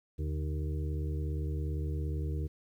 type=harmonic tone with a mistuned harmonic; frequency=77.4 Hz; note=D#2; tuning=9 cents flat; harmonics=1 / 2 / 4 / 5 / 6; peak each=-32 / -38 / -44 / -46 / -48 dBFS; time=0.18-2.48 s; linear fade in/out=20 ms; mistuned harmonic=2; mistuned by=-79 cents; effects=11-bit